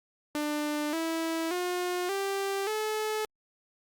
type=tone with pitch steps; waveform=sawtooth; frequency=297.9 / 326.7 / 358.4 / 393.1 / 431.1 Hz; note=D4 / E4 / F4 / G4 / A4; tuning=+25 / -15 / +45 / +5 / -35 cents; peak=-25 dBFS; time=0.35-3.25 s; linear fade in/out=0 ms; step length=580 ms; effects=Opus 48 kbps